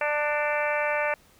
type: harmonic tone with a mistuned harmonic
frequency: 296.8 Hz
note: D4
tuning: 18 cents sharp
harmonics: 2 / 3 / 4 / 5 / 6 / 7 / 8 / 9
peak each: -27 / -31 / -35 / -33 / -32 / -36 / -32 / -38 dBFS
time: 0.01-1.14 s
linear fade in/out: 2 ms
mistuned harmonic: 8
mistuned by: -34 cents
effects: pink hiss -58 dBFS RMS until 1.39 s